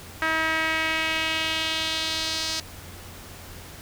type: tone with band-pass filter sweep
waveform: sawtooth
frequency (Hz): 319.7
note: D#4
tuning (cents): +47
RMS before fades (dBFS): -26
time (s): 0.22-2.6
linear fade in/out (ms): 2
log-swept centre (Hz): 1700 to 4900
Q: 2.2
effects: added 88 Hz sine -46 dBFS peak until 3.81 s + pink hiss -43 dBFS RMS until 3.81 s